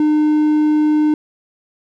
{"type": "tone", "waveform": "triangle", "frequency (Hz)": 303.5, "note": "D#4", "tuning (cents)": -43, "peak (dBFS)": -9, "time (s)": [0, 1.14], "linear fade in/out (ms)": 2, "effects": []}